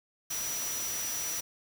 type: tone in noise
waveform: sine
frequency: 5860 Hz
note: F#8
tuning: 18 cents flat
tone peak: -34 dBFS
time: 0.3-1.41 s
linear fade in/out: 10 ms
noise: white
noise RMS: -37 dBFS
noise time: 0.3-1.41 s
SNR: 0 dB
effects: none